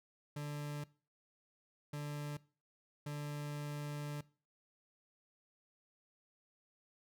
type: tone bursts at uneven times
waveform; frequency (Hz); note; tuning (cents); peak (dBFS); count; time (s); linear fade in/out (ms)
40% pulse; 146.83; D3; 0; -39; 3; 0.36-0.84 / 1.93-2.37 / 3.06-4.21; 5
effects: noise-tail reverb RT60 0.4 s tail -21 dB re dry